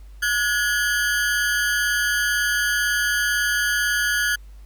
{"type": "ring-modulated tone", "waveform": "40% pulse", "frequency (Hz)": 1568, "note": "G6", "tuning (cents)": 0, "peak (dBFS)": -15, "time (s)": [0.22, 4.36], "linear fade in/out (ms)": 10, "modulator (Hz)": 119, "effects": ["added 50 Hz sine -39 dBFS peak until 4.65 s", "pink hiss -59 dBFS RMS until 4.65 s"]}